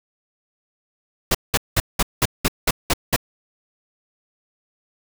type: noise bursts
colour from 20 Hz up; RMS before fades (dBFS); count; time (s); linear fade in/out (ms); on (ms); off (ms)
pink; -17; 9; 1.31-3.163; 5; 37; 190
effects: none